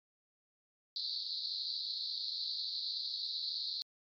white band-pass noise, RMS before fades -39 dBFS, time 0.96-3.82 s, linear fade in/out 0 ms, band 3900 to 4600 Hz, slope 96 dB/octave, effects MP3 96 kbps

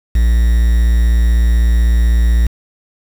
triangle tone with quantisation, 58 Hz, A#1, 8 cents flat, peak -6 dBFS, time 0.15-2.47 s, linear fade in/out 5 ms, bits 5, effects none

